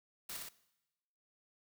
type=noise with echo; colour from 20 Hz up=white; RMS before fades=-44 dBFS; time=0.29-0.37 s; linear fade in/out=5 ms; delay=60 ms; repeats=2; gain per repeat=-2 dB; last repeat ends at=0.49 s; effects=noise-tail reverb RT60 1.0 s tail -20 dB re dry

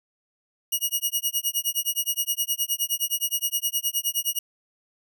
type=tone with tremolo; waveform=5% pulse; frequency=2892 Hz; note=F#7; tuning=40 cents flat; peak=-12 dBFS; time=0.72-4.39 s; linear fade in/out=5 ms; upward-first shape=sine; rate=9.6 Hz; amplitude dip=100%; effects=none

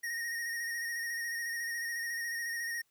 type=tone with vibrato; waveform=square; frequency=1864.7 Hz; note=A#6; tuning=in tune; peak=-35 dBFS; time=0.03-2.82 s; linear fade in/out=10 ms; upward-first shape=square; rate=14 Hz; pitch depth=25 cents each way; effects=white hiss -75 dBFS RMS until 2.9 s

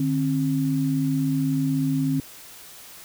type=tone pair together; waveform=sine; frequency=150.73 / 267.1 Hz; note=D3 / C4; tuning=+45 / +36 cents; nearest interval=minor seventh; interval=991 cents; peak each=-24 / -22 dBFS; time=0-2.2 s; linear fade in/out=2 ms; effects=white hiss -44 dBFS RMS until 3.04 s

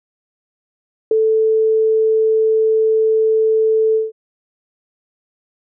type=tone with ADSR envelope; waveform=sine; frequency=440 Hz; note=A4; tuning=in tune; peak=-7 dBFS; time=1.11-4.12 s; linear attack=4 ms; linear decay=4 ms; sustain=-4 dB; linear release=170 ms; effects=none

